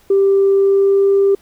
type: tone with pitch glide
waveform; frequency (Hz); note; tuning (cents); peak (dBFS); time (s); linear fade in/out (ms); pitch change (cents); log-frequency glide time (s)
sine; 392.7 to 395.2; G4 to G4; +3 to +14; -8; 0.1-1.35; 5; +11; 0.53-1.11
effects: tanh soft clip ceiling -5 dBFS + pink hiss -52 dBFS RMS until 1.41 s